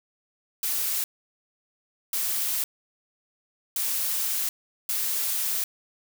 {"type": "noise bursts at uneven times", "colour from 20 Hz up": "blue", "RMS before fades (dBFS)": -27, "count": 4, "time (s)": [[0.63, 1.04], [2.13, 2.64], [3.76, 4.49], [4.89, 5.64]], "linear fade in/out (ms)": 2, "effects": []}